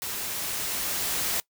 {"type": "noise with level ramp", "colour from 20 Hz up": "white", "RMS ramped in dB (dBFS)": [-33, -27], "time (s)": [0.02, 1.4], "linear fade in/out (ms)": 0, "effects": ["noise-tail reverb RT60 0.1 s tail -22 dB re dry"]}